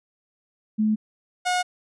sine / sawtooth tone pair in turn, 215.3 / 724.2 Hz, A3 / F#5, -37 / -37 cents, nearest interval octave + major sixth, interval 2100 cents, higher second, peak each -18 / -17 dBFS, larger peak second, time 0.78-0.96 / 1.45-1.63 s, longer neither, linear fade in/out 20 ms, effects resampled to 22050 Hz

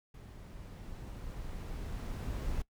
brown noise with level ramp, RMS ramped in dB -49 to -36 dBFS, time 0.14-2.62 s, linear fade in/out 5 ms, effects noise-tail reverb RT60 0.1 s tail -20 dB re dry

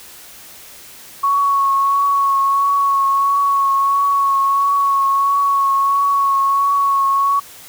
sine tone with vibrato, 1108.7 Hz, C#6, in tune, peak -12 dBFS, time 1.23-7.4 s, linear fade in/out 10 ms, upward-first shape triangle, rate 1.5 Hz, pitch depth 24 cents each way, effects white hiss -39 dBFS RMS until 7.68 s

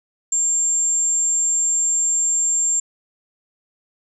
sine tone, 7370 Hz, A#8, 21 cents flat, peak -16 dBFS, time 0.32-2.8 s, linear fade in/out 5 ms, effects none

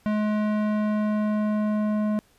square tone with low-pass filter sweep, 211.9 Hz, G#3, 35 cents sharp, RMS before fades -24 dBFS, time 0.06-2.19 s, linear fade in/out 0 ms, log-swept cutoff 2000 to 960 Hz, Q 0.71, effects pink hiss -61 dBFS RMS until 2.38 s + resampled to 32000 Hz

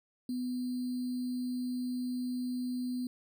sine tone with sample-and-hold, 250 Hz, B3, 21 cents sharp, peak -32 dBFS, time 0.29-3.07 s, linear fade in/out 2 ms, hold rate 4410 Hz, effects none

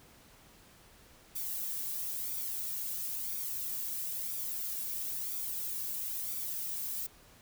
violet noise with flanger, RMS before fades -37 dBFS, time 1.35-7.07 s, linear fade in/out 10 ms, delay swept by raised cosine 0.85 to 1.83 ms, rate 1 Hz, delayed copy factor +0.6, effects pink hiss -59 dBFS RMS until 7.41 s

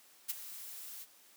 blue noise with ADSR envelope, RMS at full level -34 dBFS, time 0.28-1.06 s, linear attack 22 ms, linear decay 21 ms, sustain -13 dB, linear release 39 ms, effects white hiss -62 dBFS RMS until 1.36 s + high-pass 200 Hz 12 dB/octave

